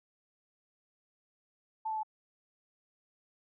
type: tone with pitch steps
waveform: sine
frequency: 880 / 872.4 / 864.9 Hz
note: A5 / A5 / A5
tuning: 0 / -15 / -30 cents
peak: -32 dBFS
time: 1.85-2.033 s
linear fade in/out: 10 ms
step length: 61 ms
effects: none